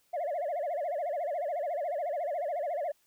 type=tone with vibrato; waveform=sine; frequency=636 Hz; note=D#5; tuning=38 cents sharp; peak=-28 dBFS; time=0.13-2.92 s; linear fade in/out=10 ms; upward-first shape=sine; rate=14 Hz; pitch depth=220 cents each way; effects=tanh soft clip ceiling -28 dBFS + white hiss -70 dBFS RMS until 3.06 s